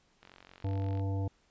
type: click train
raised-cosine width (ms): 0.3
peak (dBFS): -36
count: 36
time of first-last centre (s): 0.23-0.996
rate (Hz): 45.7
type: harmonic tone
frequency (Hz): 97.5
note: G2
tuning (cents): -9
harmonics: 1 / 3 / 5 / 7 / 9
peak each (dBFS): -30 / -40 / -44 / -47 / -49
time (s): 0.64-1.28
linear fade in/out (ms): 5
effects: pink hiss -69 dBFS RMS until 1.5 s + resampled to 16000 Hz